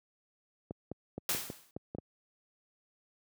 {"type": "clicks", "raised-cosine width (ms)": 2, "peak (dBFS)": -25, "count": 8, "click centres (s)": [0.709, 0.916, 1.18, 1.348, 1.501, 1.765, 1.949, 1.985]}
{"type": "noise with exponential decay", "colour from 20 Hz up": "white", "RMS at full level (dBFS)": -29, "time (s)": [1.29, 1.71], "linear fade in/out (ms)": 2, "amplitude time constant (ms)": 91}
{"effects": ["high-pass 100 Hz 12 dB/octave"]}